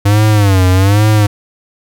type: tone with vibrato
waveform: square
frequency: 99.5 Hz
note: G2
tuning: 26 cents sharp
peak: -7 dBFS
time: 0.05-1.27 s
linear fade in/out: 10 ms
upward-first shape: sine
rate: 1.2 Hz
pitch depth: 140 cents each way
effects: none